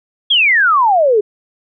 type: exponential sweep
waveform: sine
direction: down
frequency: 3400 to 399.7 Hz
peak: -8 dBFS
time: 0.3-1.21 s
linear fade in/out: 10 ms
effects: none